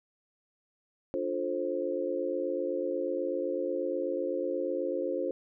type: chord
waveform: sine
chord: D minor seventh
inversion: none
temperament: just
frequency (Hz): 293.7 / 352.4 / 440.5 / 528.6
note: D4 / F4 / A4 / C5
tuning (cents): 0 / +16 / +2 / +18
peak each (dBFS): -37 / -34 / -37 / -32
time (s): 1.14-5.31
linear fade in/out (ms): 0
effects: none